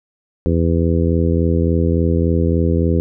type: harmonic tone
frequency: 83.5 Hz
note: E2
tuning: 23 cents sharp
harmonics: 1 / 2 / 3 / 4 / 5 / 6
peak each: -16 / -19 / -21 / -22 / -23 / -24 dBFS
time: 0.46-3 s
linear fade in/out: 0 ms
effects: none